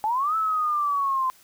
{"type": "linear two-way sweep", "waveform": "sine", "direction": "up then down", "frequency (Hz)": [830.6, 1318.5, 1028], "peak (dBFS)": -21, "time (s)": [0.04, 1.3], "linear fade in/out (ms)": 0, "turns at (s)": 0.36, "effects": ["white hiss -55 dBFS RMS until 1.43 s"]}